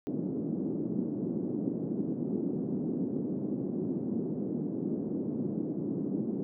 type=band-pass noise; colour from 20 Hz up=white; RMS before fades=-33 dBFS; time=0.07-6.43 s; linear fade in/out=0 ms; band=170 to 320 Hz; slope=24 dB/octave; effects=none